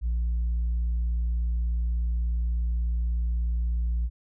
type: tone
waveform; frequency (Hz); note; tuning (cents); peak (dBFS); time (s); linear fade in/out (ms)
sine; 58.27; A#1; 0; -21; 0.01-4.1; 50
effects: tanh soft clip ceiling -22 dBFS